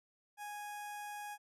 sawtooth tone with notch filter, 829 Hz, G#5, 3 cents flat, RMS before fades -45 dBFS, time 0.37-1.38 s, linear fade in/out 50 ms, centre 4100 Hz, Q 1.6, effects resampled to 32000 Hz

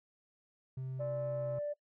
triangle tone with pitch glide, 130.7 to 129.65 Hz, C3 to C3, -1 to -15 cents, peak -35 dBFS, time 0.77-1.59 s, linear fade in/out 5 ms, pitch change -14 cents, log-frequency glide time 1.35-1.48 s
sine tone, 587.3 Hz, D5, in tune, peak -33 dBFS, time 0.99-1.74 s, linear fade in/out 20 ms
effects noise-tail reverb RT60 0.1 s tail -22 dB re dry + tanh soft clip ceiling -30 dBFS

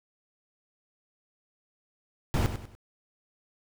brown noise with echo, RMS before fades -25 dBFS, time 2.34-2.46 s, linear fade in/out 0 ms, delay 97 ms, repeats 3, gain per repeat -9 dB, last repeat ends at 2.751 s, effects none

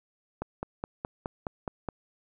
click train, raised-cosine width 1 ms, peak -18 dBFS, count 8, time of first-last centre 0.42-1.888 s, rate 4.77 Hz, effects none

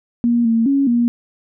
sine tone with pitch steps, 237.1 / 227.8 / 276.8 / 237.8 Hz, A#3 / A#3 / C#4 / A#3, +30 / -40 / -2 / +35 cents, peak -12 dBFS, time 0.24-1.08 s, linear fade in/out 0 ms, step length 210 ms, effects none

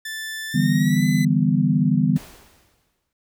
sawtooth tone with pitch glide, 1760 to 2010 Hz, A6 to B6, 0 to +30 cents, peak -25 dBFS, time 0.05-1.25 s, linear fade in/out 5 ms, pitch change +230 cents, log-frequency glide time 0.49-1.05 s
sine chord, E minor seventh, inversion third, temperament equal with one note detuned, 146.83 / 164.81 / 197.48 / 246.9 Hz, D3 / E3 / G3 / B3, 0 / 0 / +13 / 0 cents, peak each -21 dBFS, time 0.54-2.18 s, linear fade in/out 10 ms
pink noise with exponential decay, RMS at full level -39 dBFS, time 2.16-3.13 s, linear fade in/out 2 ms, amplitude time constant 210 ms
effects none

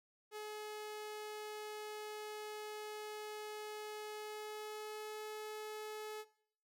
sawtooth tone with pitch glide, 424.7 to 428.4 Hz, G#4 to A4, +39 to -46 cents, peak -40 dBFS, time 0.31-6.25 s, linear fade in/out 50 ms, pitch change +15 cents, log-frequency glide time 4.14-5.19 s, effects noise-tail reverb RT60 0.6 s tail -19 dB re dry

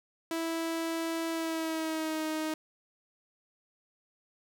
sawtooth tone with pitch glide, 328.7 to 312.6 Hz, E4 to D#4, -5 to +8 cents, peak -27 dBFS, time 0.31-2.54 s, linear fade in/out 2 ms, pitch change -87 cents, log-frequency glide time 1.3-2.25 s, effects none

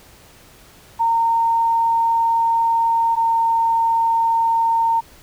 sine tone pair in turn, 918 / 914.6 Hz, A#5 / A#5, -27 / -33 cents, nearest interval unison, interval 6 cents, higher first, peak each -14 dBFS, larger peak neither, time 0.99-3.16 / 3.16-5.01 s, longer first, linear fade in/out 20 ms, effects pink hiss -47 dBFS RMS until 5.22 s

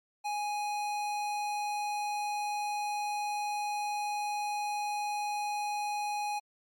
sine tone with hard clipping, 830.6 Hz, G#5, in tune, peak -33 dBFS, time 0.24-6.4 s, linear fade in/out 20 ms, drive 18 dB, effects MP3 96 kbps

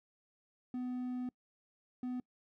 triangle tone bursts at uneven times, 250.2 Hz, B3, 23 cents sharp, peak -34 dBFS, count 2, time 0.74-1.29 / 2.03-2.2 s, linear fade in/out 2 ms, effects noise-tail reverb RT60 0.1 s tail -25 dB re dry

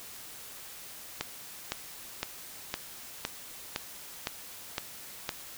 click train, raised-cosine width 0.2 ms, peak -13 dBFS, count 9, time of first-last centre 1.21-5.292 s, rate 1.96 Hz, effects white hiss -46 dBFS RMS until 5.57 s

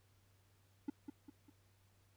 triangle tone with echo, 285.8 Hz, D4, 47 cents flat, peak -34 dBFS, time 0.88-0.9 s, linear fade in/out 5 ms, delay 200 ms, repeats 3, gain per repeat -7 dB, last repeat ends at 1.5 s, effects added 97 Hz sine -70 dBFS peak until 2.16 s + pink hiss -75 dBFS RMS until 2.16 s

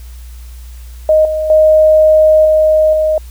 sine tone with level steps, 622.3 Hz, D#5, in tune, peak -5 / -13 / -4 / -6 / -9 dBFS, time 1.09-3.18 s, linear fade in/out 2 ms, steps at 1.25 / 1.5 / 2.45 / 2.93 s, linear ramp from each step 2 ms, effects added 60 Hz sine -28 dBFS peak until 3.3 s + white hiss -44 dBFS RMS until 3.3 s

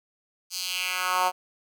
10% pulse tone with high-pass filter sweep, 183.1 Hz, F#3, 18 cents flat, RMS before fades -27 dBFS, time 0.5-1.32 s, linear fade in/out 50 ms, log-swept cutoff 5400 to 750 Hz, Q 2.2, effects none

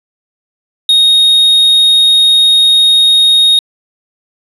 triangle tone, 3729 Hz, A#7, in tune, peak -3 dBFS, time 0.89-3.59 s, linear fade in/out 2 ms, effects resampled to 32000 Hz

